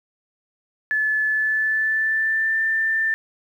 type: tone with pitch glide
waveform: sine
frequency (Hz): 1729 to 1782.8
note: A6 to A6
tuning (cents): -31 to +22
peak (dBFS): -18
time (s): 0.91-3.14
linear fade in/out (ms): 0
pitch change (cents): +53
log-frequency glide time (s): 1.25-2.6
effects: 9-bit